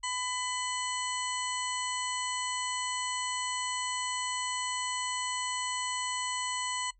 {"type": "harmonic tone with a mistuned harmonic", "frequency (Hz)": 1000, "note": "B5", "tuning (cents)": 21, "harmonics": [1, 2, 3, 4, 6, 7, 8], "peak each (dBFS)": [-36, -39, -38, -43, -44, -45, -39], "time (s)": [0.03, 6.91], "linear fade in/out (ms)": 10, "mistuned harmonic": 4, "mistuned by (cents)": 100, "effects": ["noise-tail reverb RT60 0.1 s tail -19 dB re dry", "added 41 Hz sine -60 dBFS peak until 6.99 s"]}